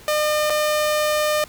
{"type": "tone with dropouts", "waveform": "sawtooth", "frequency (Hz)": 605, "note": "D#5", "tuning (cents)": -49, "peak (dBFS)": -14, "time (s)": [0.08, 1.44], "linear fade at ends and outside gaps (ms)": 1, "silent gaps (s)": [0.499, 0.503], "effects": ["pink hiss -45 dBFS RMS until 1.48 s"]}